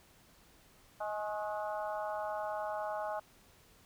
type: harmonic tone with a mistuned harmonic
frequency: 210 Hz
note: G#3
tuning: 19 cents sharp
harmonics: 3 / 4 / 5 / 6 / 7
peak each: -38 / -39 / -45 / -46 / -48 dBFS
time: 1-3.2 s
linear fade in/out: 10 ms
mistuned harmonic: 5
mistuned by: +48 cents
effects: pink hiss -63 dBFS RMS until 3.85 s